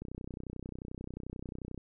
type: click train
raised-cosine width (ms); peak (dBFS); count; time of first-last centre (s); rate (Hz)
3; -28; 56; 0.02-1.777; 31.3
effects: none